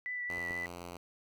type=tone with vibrato; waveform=sine; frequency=1975.5 Hz; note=B6; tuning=in tune; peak=-35 dBFS; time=0.06-0.66 s; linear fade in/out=0 ms; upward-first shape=triangle; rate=4.2 Hz; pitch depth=20 cents each way
type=tone; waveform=5% pulse; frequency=87.2 Hz; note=F2; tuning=2 cents flat; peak=-32 dBFS; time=0.29-0.97 s; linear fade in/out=5 ms
type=clicks; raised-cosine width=2 ms; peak=-35 dBFS; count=2; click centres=0.38 / 0.508 s
effects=none